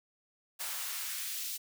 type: noise with high-pass filter sweep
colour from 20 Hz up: white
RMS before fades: -38 dBFS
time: 0.59-1.58 s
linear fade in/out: 20 ms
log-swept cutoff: 640 to 3700 Hz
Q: 0.91
effects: none